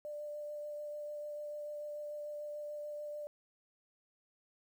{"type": "tone with vibrato", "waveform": "sine", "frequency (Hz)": 593, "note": "D5", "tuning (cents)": 17, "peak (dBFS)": -40, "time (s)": [0.05, 3.27], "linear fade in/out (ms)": 0, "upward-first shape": "sine", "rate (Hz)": 6.8, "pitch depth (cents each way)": 10, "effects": ["11-bit"]}